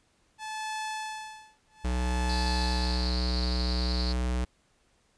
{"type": "tone with tremolo", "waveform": "sawtooth", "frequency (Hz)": 867, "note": "A5", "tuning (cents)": -26, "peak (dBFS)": -28, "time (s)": [0.38, 3.27], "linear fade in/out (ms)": 50, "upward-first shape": "sine", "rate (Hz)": 0.6, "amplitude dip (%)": 100}
{"type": "tone", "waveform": "square", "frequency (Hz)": 61.74, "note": "B1", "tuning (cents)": 0, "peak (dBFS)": -27, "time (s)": [1.84, 4.45], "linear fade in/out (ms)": 10}
{"type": "band-pass noise", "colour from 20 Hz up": "white", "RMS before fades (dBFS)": -37, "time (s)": [2.29, 4.13], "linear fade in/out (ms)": 5, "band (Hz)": [4100, 4800], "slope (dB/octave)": 96}
{"effects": ["pink hiss -68 dBFS RMS until 5.17 s", "resampled to 22050 Hz"]}